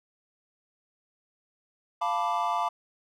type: chord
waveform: triangle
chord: B half-diminished seventh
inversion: second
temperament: equal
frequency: 698.5 / 880 / 987.8 / 1174.7 Hz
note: F5 / A5 / B5 / D6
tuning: 0 / 0 / 0 / 0 cents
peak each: -29 dBFS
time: 2.01-2.69 s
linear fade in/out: 10 ms
effects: none